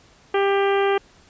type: harmonic tone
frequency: 396.2 Hz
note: G4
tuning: 18 cents sharp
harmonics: 1 / 2 / 3 / 4 / 5 / 6 / 7 / 8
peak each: -18 / -24 / -28 / -30 / -32 / -34 / -35 / -36 dBFS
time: 0.34-0.98 s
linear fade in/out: 5 ms
effects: pink hiss -53 dBFS RMS until 1.29 s + resampled to 16000 Hz